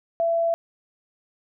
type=tone; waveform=sine; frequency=670 Hz; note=E5; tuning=28 cents sharp; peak=-19 dBFS; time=0.2-0.54 s; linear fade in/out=0 ms; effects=none